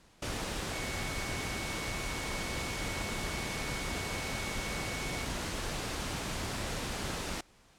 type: tone in noise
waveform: sine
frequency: 2217 Hz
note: C#7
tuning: in tune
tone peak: -42 dBFS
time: 0.73-5.25 s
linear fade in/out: 5 ms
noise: pink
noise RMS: -36 dBFS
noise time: 0.22-7.41 s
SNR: -9 dB
effects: pink hiss -62 dBFS RMS until 7.78 s + low-pass 9000 Hz 12 dB/octave